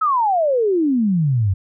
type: exponential sweep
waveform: sine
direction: down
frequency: 1319 to 90.4 Hz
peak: -14 dBFS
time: 0.01-1.54 s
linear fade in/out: 10 ms
effects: none